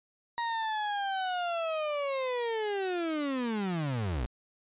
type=linear sweep; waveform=35% pulse; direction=down; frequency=946 to 52.9 Hz; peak=-28 dBFS; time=0.38-4.26 s; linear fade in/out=0 ms; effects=resampled to 8000 Hz